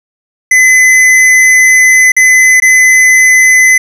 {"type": "tone with dropouts", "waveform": "square", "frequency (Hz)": 2026, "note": "B6", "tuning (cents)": 44, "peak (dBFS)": -3, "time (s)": [0.51, 3.78], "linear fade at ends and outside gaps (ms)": 5, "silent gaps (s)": [[2.12, 2.165], [2.601, 2.621]], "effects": ["low-pass 11000 Hz 12 dB/octave", "7-bit"]}